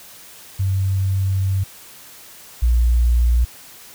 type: tone pair in turn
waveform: sine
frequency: 96 / 59.39 Hz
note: G2 / A#1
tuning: -36 / +33 cents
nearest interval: minor sixth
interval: 831 cents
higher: first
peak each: -16 / -12 dBFS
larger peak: second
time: 0.59-1.64 / 2.62-3.45 s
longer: first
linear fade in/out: 10 ms
effects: white hiss -42 dBFS RMS until 3.94 s